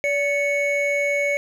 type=tone pair together; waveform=triangle; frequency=574.8 / 2217 Hz; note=D5 / C#7; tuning=-37 / 0 cents; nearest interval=octave + major seventh; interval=2337 cents; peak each=-20 dBFS; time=0.04-1.37 s; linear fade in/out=0 ms; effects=none